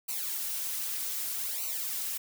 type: noise with flanger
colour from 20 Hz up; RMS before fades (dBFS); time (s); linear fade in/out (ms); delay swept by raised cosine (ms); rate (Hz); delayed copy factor
blue; -34; 0.08-2.18; 10; 0.58 to 5.38; 0.64; -0.8
effects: none